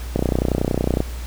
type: click train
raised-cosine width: 2 ms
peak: -5 dBFS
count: 27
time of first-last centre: 0.16-1.004 s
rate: 30.8 Hz
effects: added 60 Hz sine -27 dBFS peak until 1.26 s + pink hiss -39 dBFS RMS until 1.26 s